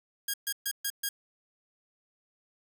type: tone bursts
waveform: 5% pulse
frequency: 1630 Hz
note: G#6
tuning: 33 cents flat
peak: -18 dBFS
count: 5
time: 0.28-1.09 s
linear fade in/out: 5 ms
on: 58 ms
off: 130 ms
effects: none